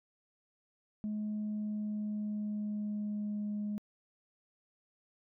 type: tone with pitch glide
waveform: sine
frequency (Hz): 211.7 to 208.2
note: G#3 to G#3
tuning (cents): +33 to +5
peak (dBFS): -32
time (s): 1.04-3.78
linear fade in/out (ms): 0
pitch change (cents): -28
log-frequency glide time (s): 1.33-3.44
effects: tanh soft clip ceiling -31 dBFS